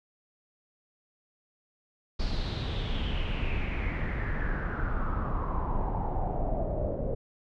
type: noise with low-pass filter sweep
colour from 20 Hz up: brown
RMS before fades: -30 dBFS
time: 2.19-7.15 s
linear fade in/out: 10 ms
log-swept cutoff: 4600 to 520 Hz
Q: 5.9
effects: none